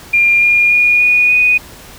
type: tone with pitch steps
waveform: sine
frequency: 2400 / 2419 / 2439 / 2459 / 2479 Hz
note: D7 / D#7 / D#7 / D#7 / D#7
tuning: +37 / -49 / -35 / -21 / -7 cents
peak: -7 dBFS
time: 0.13-1.58 s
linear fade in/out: 10 ms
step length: 290 ms
effects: pink hiss -36 dBFS RMS until 1.98 s